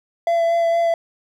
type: tone with vibrato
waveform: triangle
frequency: 674 Hz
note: E5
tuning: 38 cents sharp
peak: -13 dBFS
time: 0.27-0.94 s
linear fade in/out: 2 ms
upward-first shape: sine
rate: 4.3 Hz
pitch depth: 14 cents each way
effects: none